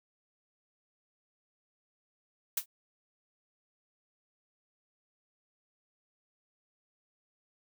blue noise with exponential decay, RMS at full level -25 dBFS, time 2.57-2.66 s, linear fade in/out 5 ms, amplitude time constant 18 ms, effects none

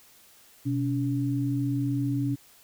sine tone pair together, 126.3 / 283.5 Hz, B2 / C#4, +39 / +39 cents, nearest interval octave + major second, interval 1400 cents, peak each -27 dBFS, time 0.65-2.36 s, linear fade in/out 20 ms, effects white hiss -56 dBFS RMS until 2.63 s

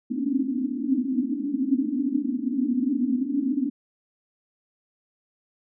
pink band-pass noise, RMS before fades -25 dBFS, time 0.1-3.7 s, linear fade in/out 10 ms, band 240 to 290 Hz, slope 96 dB/octave, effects none

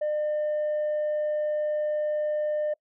sine tone, 603 Hz, D5, 46 cents sharp, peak -22 dBFS, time 0.01-2.74 s, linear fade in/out 10 ms, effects noise-tail reverb RT60 0.1 s tail -26 dB re dry + tanh soft clip ceiling -23 dBFS

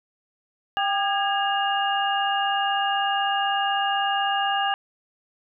sine tone cluster, 792 / 1210 / 1648 / 2836 Hz, G5 / D#6 / G#6 / F7, +18 / -49 / -14 / +26 cents, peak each -23 / -30 / -28 / -28 dBFS, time 0.77-4.74 s, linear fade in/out 0 ms, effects none

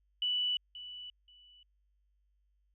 sine tone with echo, 2965 Hz, F#7, 3 cents sharp, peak -29 dBFS, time 0.22-0.57 s, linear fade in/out 2 ms, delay 530 ms, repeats 2, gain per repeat -14 dB, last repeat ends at 1.63 s, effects added 50 Hz sine -70 dBFS peak until 2.74 s

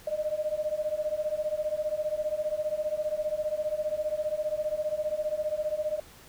sine beating tone pair, 602 / 617 Hz, D5 / D#5, +43 / -15 cents, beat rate 15 Hz, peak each -31 / -30 dBFS, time 0.07-6 s, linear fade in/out 5 ms, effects pink hiss -52 dBFS RMS until 6.28 s

